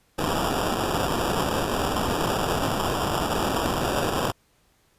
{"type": "noise with sample-and-hold", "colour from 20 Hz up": "violet", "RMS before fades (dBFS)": -25, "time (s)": [0.18, 4.32], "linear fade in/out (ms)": 10, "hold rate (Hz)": 2100, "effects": ["pink hiss -64 dBFS RMS until 4.98 s", "resampled to 32000 Hz"]}